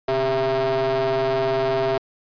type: ring-modulated tone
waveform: 45% pulse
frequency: 134.9 Hz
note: C#3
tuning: 47 cents flat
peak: -16 dBFS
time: 0.08-1.98 s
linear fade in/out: 5 ms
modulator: 531 Hz
effects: resampled to 11025 Hz

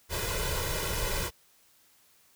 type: noise with comb filter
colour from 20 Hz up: pink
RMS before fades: -31 dBFS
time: 0.09-1.31 s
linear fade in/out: 50 ms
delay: 2 ms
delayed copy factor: +0.85
effects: white hiss -63 dBFS RMS until 2.35 s

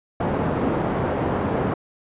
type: band-pass noise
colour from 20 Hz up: pink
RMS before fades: -23 dBFS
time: 0.2-1.74 s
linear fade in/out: 5 ms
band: 120 to 900 Hz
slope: 12 dB/octave
effects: resampled to 8000 Hz

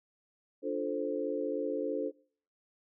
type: chord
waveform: sine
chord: D minor seventh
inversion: none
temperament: equal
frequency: 293.7 / 349.2 / 440 / 523.3 Hz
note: D4 / F4 / A4 / C5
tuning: 0 / 0 / 0 / 0 cents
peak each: -36 / -39 / -35 / -36 dBFS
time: 0.62-2.12 s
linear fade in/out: 50 ms
effects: noise-tail reverb RT60 0.5 s tail -23 dB re dry

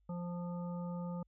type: harmonic tone with a mistuned harmonic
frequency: 174.8 Hz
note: F3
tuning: 2 cents sharp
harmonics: 1 / 3 / 5 / 7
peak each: -38 / -47 / -51 / -54 dBFS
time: 0.09-1.23 s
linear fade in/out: 5 ms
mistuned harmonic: 5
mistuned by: +17 cents
effects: added 50 Hz sine -69 dBFS peak until 1.27 s

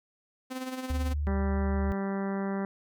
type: tone with tremolo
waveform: sawtooth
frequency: 258 Hz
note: C4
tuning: 24 cents flat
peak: -28 dBFS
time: 0.5-1.14 s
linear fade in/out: 20 ms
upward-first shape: sine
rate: 18 Hz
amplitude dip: 55%
type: tone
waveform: sine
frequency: 73.42 Hz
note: D2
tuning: in tune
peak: -27 dBFS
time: 0.9-1.92 s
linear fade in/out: 0 ms
type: harmonic tone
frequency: 196 Hz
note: G3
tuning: in tune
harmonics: 1 / 2 / 3 / 4 / 5 / 6 / 7 / 8 / 9 / 10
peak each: -30 / -36 / -40 / -42 / -44 / -46 / -47 / -48 / -49 / -50 dBFS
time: 1.27-2.65 s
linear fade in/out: 0 ms
effects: none

